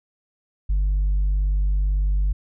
sine tone with tanh clipping, 49 Hz, G1, in tune, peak -18 dBFS, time 0.69-2.33 s, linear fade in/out 10 ms, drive 1 dB, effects none

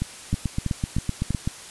two click trains, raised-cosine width 5 ms, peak -12 / -11 dBFS, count 5 / 10, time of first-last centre 0.02-1.306 / 0.33-1.475 s, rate 3.11 / 7.86 Hz, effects white hiss -41 dBFS RMS until 1.7 s + resampled to 24000 Hz

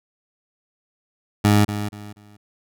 20% pulse tone with echo, 103.83 Hz, G#2, in tune, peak -8 dBFS, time 1.44-1.65 s, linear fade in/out 10 ms, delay 240 ms, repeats 3, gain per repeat -11 dB, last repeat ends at 2.37 s, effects none

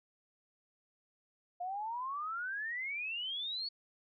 sine exponential sweep, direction up, 698.5 to 4472 Hz, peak -36 dBFS, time 1.6-3.69 s, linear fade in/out 10 ms, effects none

